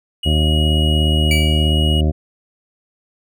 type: tone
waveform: triangle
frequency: 2900 Hz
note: F#7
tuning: 35 cents flat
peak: -19 dBFS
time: 0.23-2.01 s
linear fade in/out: 5 ms
type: harmonic tone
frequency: 76.9 Hz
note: D#2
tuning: 20 cents flat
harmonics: 1 / 2 / 3 / 4 / 5 / 7 / 8 / 9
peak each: -14 / -20 / -24 / -26 / -28 / -31 / -32 / -33 dBFS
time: 0.25-2.12 s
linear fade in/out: 20 ms
type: tone with exponential decay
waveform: 40% pulse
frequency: 2302 Hz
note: D7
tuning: 35 cents flat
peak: -14 dBFS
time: 1.31-1.72 s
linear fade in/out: 2 ms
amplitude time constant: 89 ms
effects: none